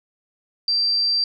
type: tone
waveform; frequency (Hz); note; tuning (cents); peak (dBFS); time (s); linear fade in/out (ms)
sine; 4699; D8; 0; -17; 0.68-1.24; 2
effects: none